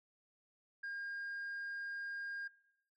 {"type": "tone", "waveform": "sine", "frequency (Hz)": 1614, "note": "G#6", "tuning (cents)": -50, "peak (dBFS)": -38, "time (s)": [0.83, 2.48], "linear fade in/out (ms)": 10, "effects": ["noise-tail reverb RT60 0.8 s tail -21 dB re dry", "tanh soft clip ceiling -39 dBFS"]}